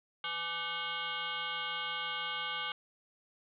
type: tone with frequency modulation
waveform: sine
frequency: 2194 Hz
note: C#7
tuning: 18 cents flat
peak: -34 dBFS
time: 0.24-2.72 s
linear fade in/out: 2 ms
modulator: 338 Hz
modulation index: 3.8
effects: none